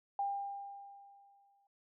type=tone with exponential decay; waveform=sine; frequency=799 Hz; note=G5; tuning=33 cents sharp; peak=-31 dBFS; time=0.19-1.67 s; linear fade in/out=2 ms; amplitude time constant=320 ms; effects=none